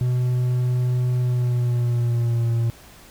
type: tone with pitch glide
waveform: triangle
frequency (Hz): 124.6 to 116.26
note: B2 to A#2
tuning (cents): +16 to -4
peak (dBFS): -16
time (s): 0.01-2.7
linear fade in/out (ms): 0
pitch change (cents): -120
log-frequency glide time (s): 1.2-2.52
effects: pink hiss -47 dBFS RMS until 3.1 s